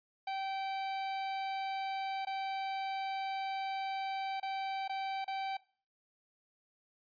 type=tone with dropouts; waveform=45% pulse; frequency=775 Hz; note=G5; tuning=20 cents flat; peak=-35 dBFS; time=0.27-5.57 s; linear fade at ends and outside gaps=5 ms; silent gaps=2.251-2.269 / 4.4-4.428 / 4.879-4.894 / 5.245-5.278 s; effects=noise-tail reverb RT60 0.4 s tail -19 dB re dry + resampled to 11025 Hz